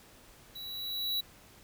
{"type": "tone with level ramp", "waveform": "square", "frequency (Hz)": 3921, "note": "B7", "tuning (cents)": -13, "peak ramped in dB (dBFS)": [-42, -29], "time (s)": [0.55, 1.21], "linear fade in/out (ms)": 10, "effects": ["pink hiss -57 dBFS RMS until 1.63 s"]}